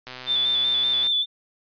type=click train; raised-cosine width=0.2 ms; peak=-19 dBFS; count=128; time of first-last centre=0.07-1.07 s; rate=127 Hz
type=tone with vibrato; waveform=sine; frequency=3520 Hz; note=A7; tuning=in tune; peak=-19 dBFS; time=0.26-1.26 s; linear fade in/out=50 ms; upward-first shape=square; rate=5.2 Hz; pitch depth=26 cents each way
effects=resampled to 11025 Hz